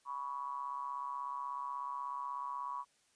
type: ring-modulated tone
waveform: triangle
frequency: 68.2 Hz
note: C#2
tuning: 28 cents flat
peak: -33 dBFS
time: 0.05-2.85 s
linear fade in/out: 50 ms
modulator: 1050 Hz
effects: white hiss -72 dBFS RMS until 3.15 s + resampled to 22050 Hz